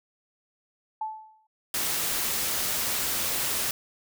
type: tone with exponential decay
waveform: sine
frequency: 871 Hz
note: A5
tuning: 18 cents flat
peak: -26 dBFS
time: 1.01-1.47 s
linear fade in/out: 5 ms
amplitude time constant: 98 ms
type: noise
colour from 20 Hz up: white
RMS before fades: -28 dBFS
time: 1.74-3.71 s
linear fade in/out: 2 ms
effects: none

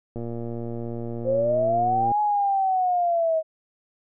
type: click train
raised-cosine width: 2 ms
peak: -20 dBFS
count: 230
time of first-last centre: 0.16-2.117 s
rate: 117 Hz
type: linear two-way sweep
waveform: sine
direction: up then down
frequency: 513 to 844 to 631 Hz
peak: -19 dBFS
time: 1.24-3.43 s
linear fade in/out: 50 ms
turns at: 2.2 s
effects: none

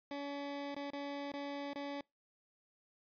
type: tone with dropouts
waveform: 20% pulse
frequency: 283.7 Hz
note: C#4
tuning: 40 cents sharp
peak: -35 dBFS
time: 0.11-2.01 s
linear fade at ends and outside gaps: 2 ms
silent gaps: 0.746-0.764 / 0.904-0.932 / 1.319-1.337 / 1.733-1.757 s
effects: noise-tail reverb RT60 0.2 s tail -25 dB re dry + resampled to 11025 Hz

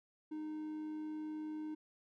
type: tone with amplitude modulation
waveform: triangle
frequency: 308.3 Hz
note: D#4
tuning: 16 cents flat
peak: -37 dBFS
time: 0.31-1.75 s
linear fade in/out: 10 ms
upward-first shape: sine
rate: 98.4 Hz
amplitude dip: 25%
effects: none

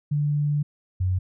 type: tone pair in turn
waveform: sine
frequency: 146.83 / 92.23 Hz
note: D3 / F#2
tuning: 0 / -5 cents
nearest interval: minor sixth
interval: 805 cents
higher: first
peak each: -20 dBFS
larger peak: neither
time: 0.11-0.63 / 1-1.19 s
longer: first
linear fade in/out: 10 ms
effects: none

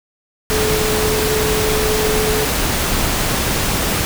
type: tone in noise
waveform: sine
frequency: 430.4 Hz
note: A4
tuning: 38 cents flat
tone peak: -18 dBFS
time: 0.51-2.45 s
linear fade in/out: 0 ms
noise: pink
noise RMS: -18 dBFS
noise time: 0.5-4.05 s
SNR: -3 dB
effects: none

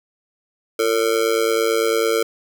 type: tone with amplitude modulation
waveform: square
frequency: 452.8 Hz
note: A4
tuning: 50 cents sharp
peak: -13 dBFS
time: 0.79-2.23 s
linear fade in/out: 5 ms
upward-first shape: sine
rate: 109 Hz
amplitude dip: 90%
effects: none

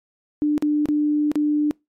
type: tone with dropouts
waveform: sine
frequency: 297.8 Hz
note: D4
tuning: 24 cents sharp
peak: -16 dBFS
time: 0.42-1.71 s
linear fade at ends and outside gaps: 0 ms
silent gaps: 0.579-0.624 / 0.857-0.887 / 1.316-1.356 s
effects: noise-tail reverb RT60 0.2 s tail -25 dB re dry + MP3 64 kbps

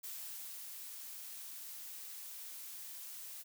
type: noise with ADSR envelope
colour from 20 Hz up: blue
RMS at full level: -45 dBFS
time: 0.03-3.44 s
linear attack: 12 ms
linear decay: 610 ms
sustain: -3 dB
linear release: 30 ms
effects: none

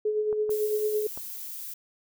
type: tone with tremolo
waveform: sine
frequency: 425.8 Hz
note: G#4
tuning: 43 cents sharp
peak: -22 dBFS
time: 0.05-1.07 s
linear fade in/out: 5 ms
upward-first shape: sine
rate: 9 Hz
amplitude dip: 45%
type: clicks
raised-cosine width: 1 ms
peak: -27 dBFS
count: 3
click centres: 0.328 / 0.494 / 1.175 s
type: noise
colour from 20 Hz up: violet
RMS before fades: -38 dBFS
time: 0.5-1.74 s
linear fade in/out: 5 ms
effects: none

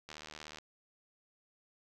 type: click train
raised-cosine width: 0.2 ms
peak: -29 dBFS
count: 39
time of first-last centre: 0.09-0.585 s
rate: 76.7 Hz
effects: none

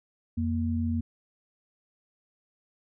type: tone pair together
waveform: sine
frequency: 87.31 / 234 Hz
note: F2 / A#3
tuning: 0 / +7 cents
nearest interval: octave + perfect fourth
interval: 1707 cents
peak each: -28 dBFS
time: 0.37-1.01 s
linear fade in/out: 10 ms
effects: none

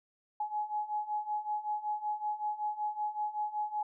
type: beating tone pair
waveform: sine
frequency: 840 / 845.3 Hz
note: G#5 / G#5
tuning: +19 / +30 cents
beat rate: 5.3 Hz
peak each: -37 / -34 dBFS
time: 0.4-3.83 s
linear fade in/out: 5 ms
effects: none

